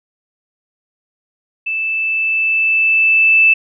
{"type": "tone with level ramp", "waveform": "sine", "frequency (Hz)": 2637, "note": "E7", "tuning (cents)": 0, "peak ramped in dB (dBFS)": [-17, -6], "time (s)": [1.66, 3.54], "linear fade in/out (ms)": 10, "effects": []}